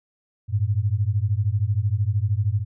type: beating tone pair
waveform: sine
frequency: 97 / 110 Hz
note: G2 / A2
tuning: -18 / 0 cents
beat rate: 13 Hz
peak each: -22 / -22 dBFS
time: 0.48-2.65 s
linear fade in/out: 50 ms
effects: none